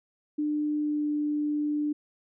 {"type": "tone with pitch glide", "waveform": "sine", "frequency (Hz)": [299.1, 297], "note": ["D4", "D4"], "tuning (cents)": [32, 20], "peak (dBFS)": -25, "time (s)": [0.38, 1.93], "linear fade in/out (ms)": 10, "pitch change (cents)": -12, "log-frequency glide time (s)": [0.77, 1.08], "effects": []}